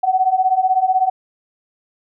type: beating tone pair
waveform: sine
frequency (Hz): 740 / 756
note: F#5 / F#5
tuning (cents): 0 / +37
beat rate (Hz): 16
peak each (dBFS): -17 / -15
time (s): 0.03-1.1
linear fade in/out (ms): 10
effects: none